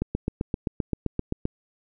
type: click train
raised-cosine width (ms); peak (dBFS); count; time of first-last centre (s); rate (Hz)
3; -12; 12; 0.02-1.454; 7.67
effects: none